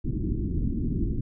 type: low-pass noise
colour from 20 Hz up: pink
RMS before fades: -27 dBFS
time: 0.04-1.21 s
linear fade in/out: 10 ms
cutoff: 340 Hz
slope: 48 dB/octave
effects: none

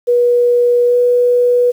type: tone with pitch glide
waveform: sine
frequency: 484.2 to 489 Hz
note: B4 to B4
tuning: -34 to -17 cents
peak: -8 dBFS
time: 0.07-1.72 s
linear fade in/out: 20 ms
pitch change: +17 cents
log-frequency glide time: 0.86-0.96 s
effects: 7-bit

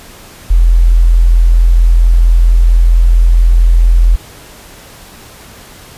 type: tone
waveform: sine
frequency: 42.22 Hz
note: E1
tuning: 42 cents sharp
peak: -3 dBFS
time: 0.5-4.16 s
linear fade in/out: 10 ms
effects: pink hiss -35 dBFS RMS until 5.97 s + resampled to 32000 Hz

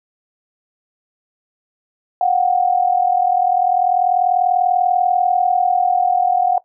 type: tone pair together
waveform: sine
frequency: 719 / 759.3 Hz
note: F#5 / F#5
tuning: -50 / +45 cents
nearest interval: minor second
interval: 95 cents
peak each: -15 / -17 dBFS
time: 2.21-6.58 s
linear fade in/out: 2 ms
effects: noise-tail reverb RT60 0.1 s tail -18 dB re dry

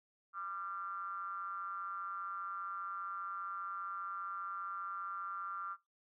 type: ring-modulated tone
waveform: triangle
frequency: 92.5 Hz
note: F#2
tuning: in tune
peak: -34 dBFS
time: 0.33-5.77 s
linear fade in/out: 50 ms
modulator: 1280 Hz
effects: noise-tail reverb RT60 0.2 s tail -22 dB re dry

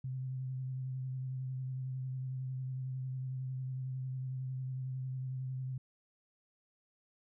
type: tone with vibrato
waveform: sine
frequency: 130 Hz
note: C3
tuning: 11 cents flat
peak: -36 dBFS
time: 0.04-5.78 s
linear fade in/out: 5 ms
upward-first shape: sine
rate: 11 Hz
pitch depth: 22 cents each way
effects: none

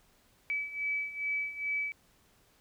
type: beating tone pair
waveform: sine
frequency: 2293 / 2295.4 Hz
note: D7 / D7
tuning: -42 / -40 cents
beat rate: 2.4 Hz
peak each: -37 / -33 dBFS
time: 0.5-1.92 s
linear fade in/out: 0 ms
effects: pink hiss -66 dBFS RMS until 2.6 s

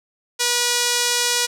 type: tone with band-pass filter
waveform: sawtooth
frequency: 484 Hz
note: B4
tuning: 35 cents flat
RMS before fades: -20 dBFS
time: 0.39-1.47 s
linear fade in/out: 20 ms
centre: 6000 Hz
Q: 1
effects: none

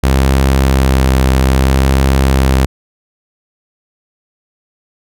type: tone with vibrato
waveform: sawtooth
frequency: 66.2 Hz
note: C2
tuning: 21 cents sharp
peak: -4 dBFS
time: 0.03-2.66 s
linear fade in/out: 10 ms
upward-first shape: sine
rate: 0.62 Hz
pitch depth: 20 cents each way
effects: none

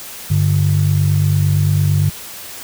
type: tone pair together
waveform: sine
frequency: 98 / 146.83 Hz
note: G2 / D3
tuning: 0 / 0 cents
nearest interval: perfect fifth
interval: 700 cents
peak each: -13 dBFS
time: 0.3-2.1 s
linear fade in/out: 10 ms
effects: tanh soft clip ceiling -5 dBFS + white hiss -32 dBFS RMS until 2.63 s

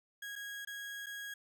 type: tone with dropouts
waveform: 35% pulse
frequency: 1647 Hz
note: G#6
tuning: 15 cents flat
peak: -40 dBFS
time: 0.22-1.34 s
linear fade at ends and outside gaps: 5 ms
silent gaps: 0.356-0.36 / 0.65-0.672 / 1.061-1.066 s
effects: none

